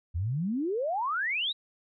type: exponential sweep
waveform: sine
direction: up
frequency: 77.78 to 3951 Hz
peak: -27 dBFS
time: 0.14-1.53 s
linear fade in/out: 20 ms
effects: none